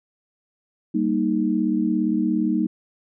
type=chord; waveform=sine; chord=Eb major; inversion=first; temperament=equal; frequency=196 / 233.1 / 311.1 Hz; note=G3 / Bb3 / Eb4; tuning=0 / 0 / 0 cents; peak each=-24 / -23 / -22 dBFS; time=0.94-2.67 s; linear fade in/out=10 ms; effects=none